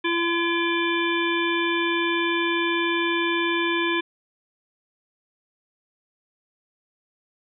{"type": "harmonic tone with a mistuned harmonic", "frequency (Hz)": 339.8, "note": "F4", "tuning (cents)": -47, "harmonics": [1, 3, 5, 7, 9, 10], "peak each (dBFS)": [-24, -28, -28, -28, -34, -32], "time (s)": [0.04, 4.01], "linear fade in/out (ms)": 10, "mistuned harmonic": 10, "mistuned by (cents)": 47, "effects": []}